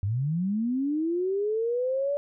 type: linear sweep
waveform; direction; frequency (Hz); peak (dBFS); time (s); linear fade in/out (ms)
sine; up; 92.5 to 580; -24; 0.03-2.17; 0
effects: none